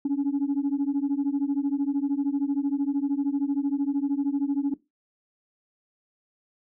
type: beating tone pair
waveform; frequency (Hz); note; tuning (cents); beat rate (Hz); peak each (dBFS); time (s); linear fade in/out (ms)
sine; 275.2 / 288.2; C#4 / D4; -12 / -33; 13; -24 / -24; 0.05-4.74; 5
effects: noise-tail reverb RT60 0.2 s tail -19 dB re dry + tanh soft clip ceiling -19 dBFS